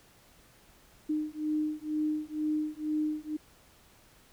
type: beating tone pair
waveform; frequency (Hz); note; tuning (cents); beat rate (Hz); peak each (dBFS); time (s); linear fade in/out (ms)
sine; 304.6 / 306.7; D#4 / D#4; -37 / -25; 2.1; -32 / -32; 1.09-3.37; 10
effects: pink hiss -60 dBFS RMS until 4.32 s